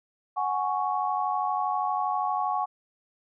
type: chord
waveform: sine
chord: F# suspended second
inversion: none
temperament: just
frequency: 740 / 832.5 / 1110 Hz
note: F#5 / G#5 / C#6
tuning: 0 / +4 / +2 cents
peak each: -29 dBFS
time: 0.36-2.66 s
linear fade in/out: 20 ms
effects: none